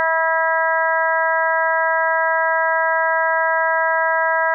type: harmonic tone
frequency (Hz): 324.6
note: E4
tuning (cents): -27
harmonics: 2 / 3 / 4 / 5 / 6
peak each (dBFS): -21 / -20 / -25 / -20 / -25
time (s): 0-4.54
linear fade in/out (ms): 0
effects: none